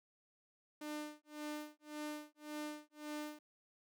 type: tone with tremolo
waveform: sawtooth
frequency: 300.2 Hz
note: D4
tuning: 38 cents sharp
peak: -37 dBFS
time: 0.81-3.39 s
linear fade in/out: 5 ms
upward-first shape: sine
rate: 1.8 Hz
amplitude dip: 100%
effects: none